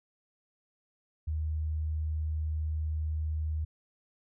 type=tone; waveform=sine; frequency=77.7 Hz; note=D#2; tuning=2 cents flat; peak=-29 dBFS; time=1.27-3.65 s; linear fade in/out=10 ms; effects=none